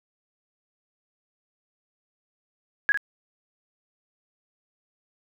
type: tone with echo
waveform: sine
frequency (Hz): 1661.2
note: G#6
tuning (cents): 0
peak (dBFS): -16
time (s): 2.89-2.92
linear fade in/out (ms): 0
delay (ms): 54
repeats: 1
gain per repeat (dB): -7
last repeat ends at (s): 2.974
effects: none